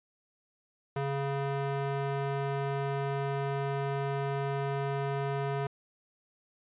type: tone with band-pass filter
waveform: square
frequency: 138.8 Hz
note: C#3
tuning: 3 cents sharp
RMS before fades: -32 dBFS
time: 0.96-5.67 s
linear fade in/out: 5 ms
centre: 680 Hz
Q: 0.56
effects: resampled to 8000 Hz